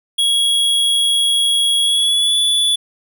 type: tone with pitch glide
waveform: square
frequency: 3322 to 3445 Hz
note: G#7 to A7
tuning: 0 to -37 cents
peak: -13 dBFS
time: 0.18-2.76 s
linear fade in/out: 10 ms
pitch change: +63 cents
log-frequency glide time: 1.81-2.36 s
effects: none